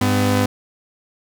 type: tone pair together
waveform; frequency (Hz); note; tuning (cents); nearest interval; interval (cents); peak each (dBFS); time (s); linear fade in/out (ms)
sawtooth; 100.65 / 252.3; G2 / B3; +46 / +37; octave + major third; 1591; -14; 0.01-0.46; 5
effects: none